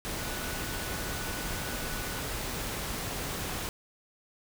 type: tone in noise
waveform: sine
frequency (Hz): 1480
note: F#6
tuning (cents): 0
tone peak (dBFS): -44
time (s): 0.19-2.21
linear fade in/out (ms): 0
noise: pink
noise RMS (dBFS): -35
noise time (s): 0.05-3.69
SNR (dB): -12
effects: none